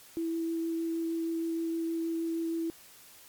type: tone with vibrato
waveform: sine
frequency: 330 Hz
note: E4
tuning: 2 cents sharp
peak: -29 dBFS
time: 0.17-2.7 s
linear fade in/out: 0 ms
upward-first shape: sine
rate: 6.4 Hz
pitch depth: 8 cents each way
effects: white hiss -54 dBFS RMS until 3.28 s + MP3 96 kbps